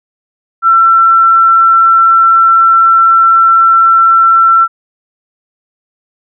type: tone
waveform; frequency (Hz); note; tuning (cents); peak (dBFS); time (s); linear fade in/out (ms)
sine; 1346; E6; +36; -3; 0.62-4.68; 50
effects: none